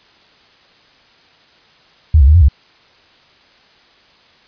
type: tone with pitch steps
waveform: sine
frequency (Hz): 77.9 / 65.9 / 75.9 / 87.6 / 69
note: D#2 / C2 / D#2 / F2 / C#2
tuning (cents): +3 / +13 / -42 / +6 / -7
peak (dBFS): -4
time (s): 2.14-2.485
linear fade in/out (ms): 5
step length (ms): 69
effects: white hiss -49 dBFS RMS until 4.47 s + resampled to 11025 Hz